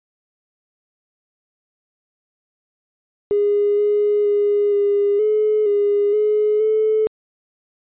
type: tone with pitch steps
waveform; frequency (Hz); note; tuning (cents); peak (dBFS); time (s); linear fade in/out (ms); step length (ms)
triangle; 410.3 / 414.9 / 410.7 / 405.8 / 427.1 / 408.7 / 423.3 / 434.1; G#4 / G#4 / G#4 / G#4 / G#4 / G#4 / G#4 / A4; -21 / -2 / -19 / -40 / +48 / -28 / +33 / -23; -10; 3.31-7.07; 0; 470
effects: tanh soft clip ceiling -12 dBFS + resampled to 8000 Hz